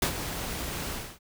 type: noise with ADSR envelope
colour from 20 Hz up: pink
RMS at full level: -24 dBFS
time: 0.02-1.19 s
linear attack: 4 ms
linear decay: 85 ms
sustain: -10 dB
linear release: 270 ms
effects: none